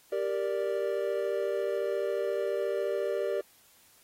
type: chord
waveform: triangle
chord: G minor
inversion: none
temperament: equal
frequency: 392 / 466.2 / 587.3 Hz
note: G4 / Bb4 / D5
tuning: 0 / 0 / 0 cents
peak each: -30 / -31 / -30 dBFS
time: 0.12-3.41 s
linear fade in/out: 5 ms
effects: white hiss -61 dBFS RMS until 4.03 s + AAC 48 kbps